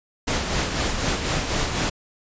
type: noise with tremolo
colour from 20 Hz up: pink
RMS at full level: -22 dBFS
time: 0.27-1.9 s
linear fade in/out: 10 ms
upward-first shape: sine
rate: 4 Hz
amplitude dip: 45%
effects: resampled to 16000 Hz